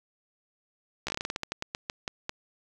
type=slowing click train; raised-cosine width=0.2 ms; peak=-14 dBFS; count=17; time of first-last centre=1.07-2.294 s; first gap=14 ms; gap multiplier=1.2; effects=none